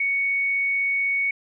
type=tone; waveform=sine; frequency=2226 Hz; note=C#7; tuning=7 cents sharp; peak=-20 dBFS; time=0-1.31 s; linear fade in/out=5 ms; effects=none